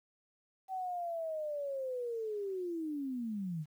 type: linear sweep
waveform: sine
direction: down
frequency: 767 to 145 Hz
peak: -35 dBFS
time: 0.68-3.66 s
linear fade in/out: 50 ms
effects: 11-bit